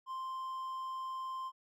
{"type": "tone", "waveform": "triangle", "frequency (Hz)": 1046.5, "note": "C6", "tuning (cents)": 0, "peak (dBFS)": -36, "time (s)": [0.06, 1.52], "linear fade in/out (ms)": 50, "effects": []}